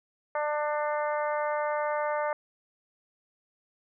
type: harmonic tone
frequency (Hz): 298.3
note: D4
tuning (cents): +27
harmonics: 2 / 3 / 4 / 5 / 6 / 7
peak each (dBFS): -29 / -32 / -35 / -39 / -41 / -43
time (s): 0.35-2.33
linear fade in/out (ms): 2
effects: none